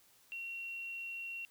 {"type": "tone", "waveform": "sine", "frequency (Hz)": 2737, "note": "F7", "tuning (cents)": -36, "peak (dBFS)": -40, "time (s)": [0.32, 1.45], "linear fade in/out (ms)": 0, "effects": ["white hiss -66 dBFS RMS until 1.5 s"]}